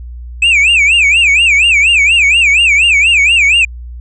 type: tone with vibrato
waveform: triangle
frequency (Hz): 2500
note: D#7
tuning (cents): +8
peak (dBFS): -4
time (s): 0.42-3.65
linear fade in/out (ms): 5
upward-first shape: sine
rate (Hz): 4.2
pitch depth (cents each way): 210
effects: added 60 Hz sine -24 dBFS peak until 4 s + resampled to 22050 Hz